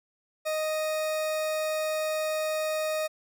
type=tone; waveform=40% pulse; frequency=622.3 Hz; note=D#5; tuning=in tune; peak=-26 dBFS; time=0.45-3.08 s; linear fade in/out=20 ms; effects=none